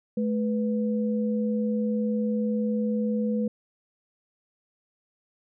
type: tone pair together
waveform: sine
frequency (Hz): 215 / 493.1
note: A3 / B4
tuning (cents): -40 / -3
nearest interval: octave + major second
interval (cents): 1437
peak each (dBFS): -24 / -30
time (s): 0.17-3.48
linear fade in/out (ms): 5
effects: none